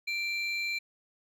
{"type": "tone pair together", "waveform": "triangle", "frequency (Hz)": [2356, 4111], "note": ["D7", "C8"], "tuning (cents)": [5, -31], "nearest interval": "minor seventh", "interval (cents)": 964, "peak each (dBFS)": [-29, -37], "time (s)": [0.07, 0.79], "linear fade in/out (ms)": 10, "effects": []}